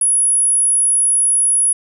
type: tone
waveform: sine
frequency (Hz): 10290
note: E9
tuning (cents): -43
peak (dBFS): -11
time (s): 0.01-1.73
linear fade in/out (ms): 5
effects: none